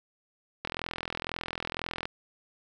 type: click train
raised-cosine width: 0.3 ms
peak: -16 dBFS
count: 60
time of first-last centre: 0.65-2.055 s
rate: 42 Hz
effects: none